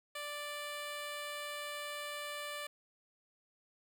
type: tone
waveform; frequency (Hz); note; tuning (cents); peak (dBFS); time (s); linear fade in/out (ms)
10% pulse; 587.3; D5; 0; -32; 0.15-2.67; 5
effects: none